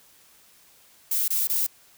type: noise bursts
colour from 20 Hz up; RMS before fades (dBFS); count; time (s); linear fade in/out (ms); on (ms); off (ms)
violet; -24; 3; 1.11-1.666; 5; 170; 23
effects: white hiss -56 dBFS RMS until 1.97 s